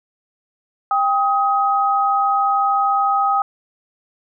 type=tone pair together; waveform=sine; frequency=794 / 1260.4 Hz; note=G5 / D#6; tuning=+22 / +22 cents; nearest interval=minor sixth; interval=800 cents; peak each=-17 dBFS; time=0.91-3.42 s; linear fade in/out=2 ms; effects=none